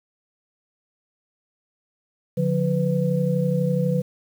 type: tone cluster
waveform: sine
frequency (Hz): 145.7 / 177.8 / 498.9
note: D3 / F3 / B4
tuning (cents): -13 / +31 / +17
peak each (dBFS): -23 / -22 / -25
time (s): 2.37-4.02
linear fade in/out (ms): 10
effects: 8-bit